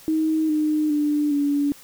sine tone with pitch steps, 315.4 / 305.5 / 296 / 286.7 Hz, D#4 / D#4 / D4 / D4, +24 / -32 / +14 / -42 cents, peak -18 dBFS, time 0.08-1.72 s, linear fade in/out 0 ms, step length 410 ms, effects white hiss -47 dBFS RMS until 1.83 s

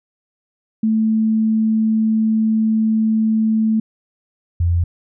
sine tone pair in turn, 220 / 85.96 Hz, A3 / F2, 0 / -27 cents, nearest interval octave + major third, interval 1627 cents, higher first, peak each -13 dBFS, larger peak neither, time 0.83-3.8 / 4.6-4.84 s, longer first, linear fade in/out 5 ms, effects none

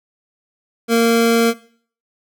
square tone pair together, 230.8 / 461.7 Hz, A#3 / A#4, -17 / -17 cents, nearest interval octave, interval 1200 cents, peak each -15 dBFS, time 0.88-1.54 s, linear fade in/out 50 ms, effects noise-tail reverb RT60 0.5 s tail -19 dB re dry

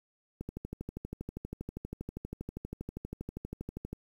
click train, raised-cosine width 3 ms, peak -25 dBFS, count 45, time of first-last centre 0.41-3.93 s, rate 12.5 Hz, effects 9-bit

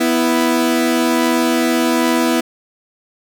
sawtooth tone pair together, 246.9 / 329.6 Hz, B3 / E4, 0 / 0 cents, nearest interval perfect fourth, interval 500 cents, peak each -12 dBFS, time 0-2.41 s, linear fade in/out 10 ms, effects none

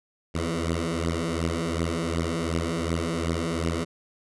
10% pulse beating tone pair, 81.9 / 84.6 Hz, E2 / E2, -11 / +45 cents, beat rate 2.7 Hz, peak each -20 dBFS, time 0.34-3.85 s, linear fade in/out 20 ms, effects resampled to 24000 Hz

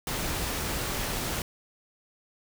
pink noise, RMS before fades -31 dBFS, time 0.07-1.42 s, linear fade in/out 2 ms, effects none

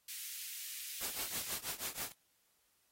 white high-pass noise, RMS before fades -45 dBFS, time 0.08-1.58 s, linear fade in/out 5 ms, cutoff 2000 Hz, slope 24 dB/octave
white noise with tremolo, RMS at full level -38 dBFS, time 1.01-2.12 s, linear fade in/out 0 ms, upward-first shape triangle, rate 6.2 Hz, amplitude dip 95%
effects white hiss -75 dBFS RMS until 2.91 s + AAC 48 kbps

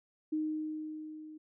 sine tone with level ramp, 309.6 Hz, D#4, 9 cents flat, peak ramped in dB -29 to -46 dBFS, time 0.32-1.38 s, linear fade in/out 10 ms, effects none

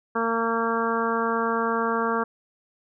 harmonic tone, 228.8 Hz, A#3, 32 cents flat, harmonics 1 / 2 / 3 / 4 / 5 / 6 / 7, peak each -29 / -27 / -33 / -30 / -28 / -30 / -33 dBFS, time 0.15-2.24 s, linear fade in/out 10 ms, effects none

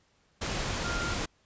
sine tone in noise, 1396.9 Hz, F6, in tune, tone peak -34 dBFS, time 0.84-1.14 s, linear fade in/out 10 ms, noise pink, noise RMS -32 dBFS, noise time 0.41-1.26 s, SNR -5 dB, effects pink hiss -68 dBFS RMS until 1.45 s + resampled to 16000 Hz

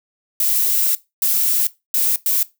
violet noise bursts at uneven times, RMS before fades -17 dBFS, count 4, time 0.4-0.95 / 1.22-1.67 / 1.94-2.16 / 2.26-2.43 s, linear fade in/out 2 ms, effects noise-tail reverb RT60 0.2 s tail -18 dB re dry

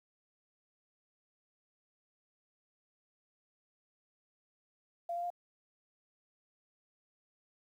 sine tone with pitch steps, 687 / 695 / 703.1 Hz, F5 / F5 / F5, -29 / -9 / +11 cents, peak -34 dBFS, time 5.09-5.303 s, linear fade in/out 5 ms, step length 71 ms, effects 11-bit

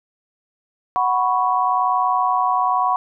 sine chord, F# suspended fourth, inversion none, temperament equal, 740 / 987.8 / 1108.7 Hz, F#5 / B5 / C#6, 0 / 0 / 0 cents, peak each -20 dBFS, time 0.96-2.96 s, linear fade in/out 0 ms, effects none

